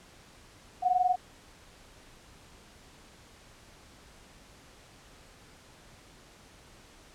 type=tone pair together; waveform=sine; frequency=719.3 / 740 Hz; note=F#5 / F#5; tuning=-49 / 0 cents; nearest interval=unison; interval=49 cents; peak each=-26 dBFS; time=0.82-1.16 s; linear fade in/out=20 ms; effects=pink hiss -55 dBFS RMS until 7.14 s + low-pass 9000 Hz 12 dB/octave